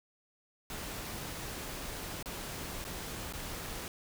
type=noise with dropouts; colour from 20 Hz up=pink; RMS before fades=-41 dBFS; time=0.7-3.88 s; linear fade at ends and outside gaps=1 ms; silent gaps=2.227-2.258 / 2.842-2.85 / 3.326-3.335 s; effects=none